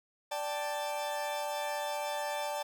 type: chord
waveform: 40% pulse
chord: D suspended fourth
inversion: none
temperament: equal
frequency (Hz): 587.3 / 784 / 880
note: D5 / G5 / A5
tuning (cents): 0 / 0 / 0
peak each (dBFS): -36 / -40 / -36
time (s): 0.31-2.63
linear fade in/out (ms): 10
effects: none